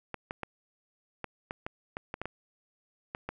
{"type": "clicks", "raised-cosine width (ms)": 0.5, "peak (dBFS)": -20, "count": 12, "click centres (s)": [0.143, 0.309, 0.433, 1.243, 1.509, 1.665, 1.969, 2.141, 2.216, 2.256, 3.149, 3.29], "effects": []}